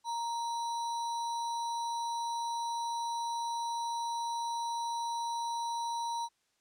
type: tone with sample-and-hold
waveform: sine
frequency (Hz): 933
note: A#5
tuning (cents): +1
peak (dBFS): -32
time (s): 0.04-6.29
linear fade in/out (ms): 50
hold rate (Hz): 4900
effects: white hiss -75 dBFS RMS until 6.6 s + low-pass 8000 Hz 12 dB/octave